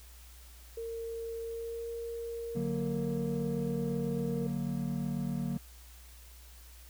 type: tone with pitch glide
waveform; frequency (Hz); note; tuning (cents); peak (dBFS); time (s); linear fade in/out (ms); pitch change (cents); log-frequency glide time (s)
sine; 458 to 464.4; A#4 to A#4; -31 to -7; -36; 0.77-4.47; 5; +24; 1.43-1.92
type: chord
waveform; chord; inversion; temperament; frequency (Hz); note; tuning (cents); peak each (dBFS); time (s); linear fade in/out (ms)
triangle; D augmented; none; equal; 146.83 / 185 / 233.1; D3 / F#3 / A#3; 0 / 0 / 0; -34; 2.55-5.58; 10
effects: added 60 Hz sine -51 dBFS peak until 6.89 s + white hiss -57 dBFS RMS until 6.89 s